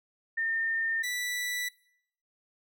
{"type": "tone pair in turn", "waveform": ["sine", "sawtooth"], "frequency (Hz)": [1814, 1968.7], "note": ["A#6", "B6"], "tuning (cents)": [-48, -6], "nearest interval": "minor second", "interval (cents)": 142, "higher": "second", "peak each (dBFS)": -27, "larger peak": "neither", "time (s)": [[0.37, 1.03], [1.03, 1.69]], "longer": "neither", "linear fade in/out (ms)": 10, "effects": ["noise-tail reverb RT60 0.7 s tail -22 dB re dry"]}